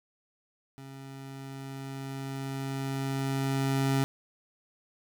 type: tone with level ramp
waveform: 25% pulse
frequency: 135.6 Hz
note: C#3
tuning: 38 cents flat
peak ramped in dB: -40 to -20 dBFS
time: 0.78-4.04 s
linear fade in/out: 0 ms
effects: none